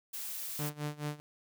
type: noise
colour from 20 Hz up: blue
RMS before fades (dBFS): -40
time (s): 0.13-0.7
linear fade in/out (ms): 10
type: tone with tremolo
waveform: sawtooth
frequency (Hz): 148.5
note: D3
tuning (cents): +20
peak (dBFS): -29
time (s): 0.59-1.2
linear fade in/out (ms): 0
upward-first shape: sine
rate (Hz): 4.7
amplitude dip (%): 90
effects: none